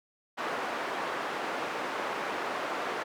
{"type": "band-pass noise", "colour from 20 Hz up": "white", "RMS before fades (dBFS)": -34, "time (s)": [0.37, 3.04], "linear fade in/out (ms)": 20, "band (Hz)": [340, 1300], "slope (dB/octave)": 12, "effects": []}